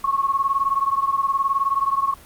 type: beating tone pair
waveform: sine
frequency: 1092 / 1111 Hz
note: C#6 / C#6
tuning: -26 / +4 cents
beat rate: 19 Hz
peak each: -20 / -22 dBFS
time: 0.04-2.14 s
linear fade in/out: 5 ms
effects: pink hiss -46 dBFS RMS until 2.25 s + Opus 48 kbps